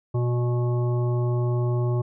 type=harmonic tone; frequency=121.6 Hz; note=B2; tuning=26 cents flat; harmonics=1 / 3 / 5 / 7 / 9; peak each=-21 / -29 / -36 / -40 / -40 dBFS; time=0.14-2.02 s; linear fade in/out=10 ms; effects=none